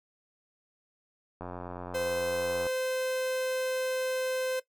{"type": "click train", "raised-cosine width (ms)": 1, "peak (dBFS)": -25, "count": 113, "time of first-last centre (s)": [1.41, 2.667], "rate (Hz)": 89.1}
{"type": "tone", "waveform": "45% pulse", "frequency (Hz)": 516, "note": "C5", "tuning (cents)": -24, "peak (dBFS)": -29, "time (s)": [1.94, 4.6], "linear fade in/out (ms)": 10}
{"effects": ["noise-tail reverb RT60 0.1 s tail -17 dB re dry"]}